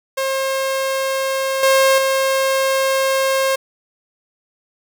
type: tone with level steps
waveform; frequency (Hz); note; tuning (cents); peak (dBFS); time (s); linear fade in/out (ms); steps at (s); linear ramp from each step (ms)
sawtooth; 535; C5; +38; -14 / -7 / -11; 0.17-3.56; 10; 1.63 / 1.98; 2
effects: none